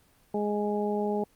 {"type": "harmonic tone", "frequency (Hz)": 207.7, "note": "G#3", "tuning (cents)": 0, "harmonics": [1, 2, 3, 4], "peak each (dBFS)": [-30, -29, -35, -34], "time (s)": [0.34, 1.24], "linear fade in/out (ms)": 5, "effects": ["pink hiss -63 dBFS RMS until 1.35 s", "Opus 24 kbps"]}